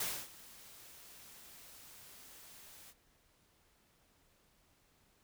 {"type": "noise with ADSR envelope", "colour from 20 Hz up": "white", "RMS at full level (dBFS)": -36, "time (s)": [0, 2.94], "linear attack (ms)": 5, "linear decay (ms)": 270, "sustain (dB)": -20, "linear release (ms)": 46, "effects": ["pink hiss -71 dBFS RMS until 5.23 s"]}